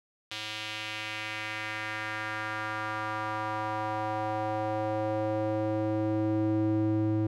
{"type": "tone with band-pass filter sweep", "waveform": "square", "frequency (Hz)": 107.9, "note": "A2", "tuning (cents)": -33, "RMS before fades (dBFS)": -31, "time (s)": [0.31, 7.27], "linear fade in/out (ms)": 5, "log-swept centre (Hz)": [3400, 260], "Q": 2, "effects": []}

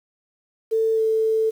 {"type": "tone with pitch glide", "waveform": "sine", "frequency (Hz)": [445.7, 442.1], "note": ["A4", "A4"], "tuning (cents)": [22, 8], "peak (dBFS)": -17, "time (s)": [0.71, 1.51], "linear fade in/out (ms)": 20, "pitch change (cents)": -14, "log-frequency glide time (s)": [0.94, 1.01], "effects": ["8-bit"]}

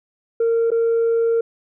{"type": "tone with dropouts", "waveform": "sine", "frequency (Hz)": 460, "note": "A#4", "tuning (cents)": -23, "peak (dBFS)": -13, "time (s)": [0.4, 1.41], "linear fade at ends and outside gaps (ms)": 5, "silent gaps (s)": [0.705, 0.716], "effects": ["tanh soft clip ceiling -13 dBFS"]}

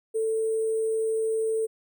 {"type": "tone with sample-and-hold", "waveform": "sine", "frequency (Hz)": 443.7, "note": "A4", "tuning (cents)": 14, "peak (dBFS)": -23, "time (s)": [0.14, 1.67], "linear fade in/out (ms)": 20, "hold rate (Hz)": 8820, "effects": []}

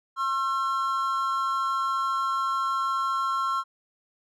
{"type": "tone pair together", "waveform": "triangle", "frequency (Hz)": [1073.9, 1353], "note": ["C6", "E6"], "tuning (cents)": [45, 45], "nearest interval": "major third", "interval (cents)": 400, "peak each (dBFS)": -25, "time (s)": [0.16, 3.64], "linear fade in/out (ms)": 50, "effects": []}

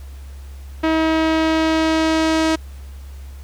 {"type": "tone with low-pass filter sweep", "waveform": "sawtooth", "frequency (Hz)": 319.5, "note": "D#4", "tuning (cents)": 46, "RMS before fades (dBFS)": -17, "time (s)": [0.83, 2.56], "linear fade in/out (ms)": 10, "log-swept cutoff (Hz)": [2800, 6800], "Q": 0.86, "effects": ["added 68 Hz sine -32 dBFS peak until 3.43 s", "pink hiss -49 dBFS RMS until 3.43 s"]}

